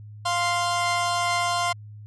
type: tone pair together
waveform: sawtooth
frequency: 698.5 / 1046.6 Hz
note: F5 / C6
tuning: 0 / 0 cents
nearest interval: perfect fifth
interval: 700 cents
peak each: -21 dBFS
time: 0.25-1.73 s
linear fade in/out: 10 ms
effects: added 105 Hz sine -39 dBFS peak until 2.06 s + resampled to 22050 Hz